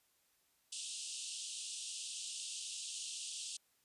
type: band-pass noise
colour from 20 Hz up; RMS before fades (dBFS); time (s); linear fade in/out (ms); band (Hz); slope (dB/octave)
white; -45; 0.72-3.57; 5; 2700 to 9400; 96
effects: white hiss -75 dBFS RMS until 3.84 s + resampled to 32000 Hz